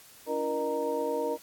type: tone cluster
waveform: sine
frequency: 284.3 / 333.5 / 472.4 / 610 / 930 Hz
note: C#4 / E4 / A#4 / D#5 / A#5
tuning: +44 / +20 / +23 / -34 / -4 cents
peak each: -37 / -38 / -30 / -34 / -35 dBFS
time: 0.26-1.38 s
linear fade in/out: 50 ms
effects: white hiss -53 dBFS RMS until 1.42 s + AAC 64 kbps